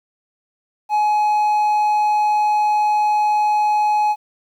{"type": "tone", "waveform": "triangle", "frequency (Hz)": 843, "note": "G#5", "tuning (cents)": 26, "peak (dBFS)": -12, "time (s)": [0.89, 4.16], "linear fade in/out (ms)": 50, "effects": ["9-bit"]}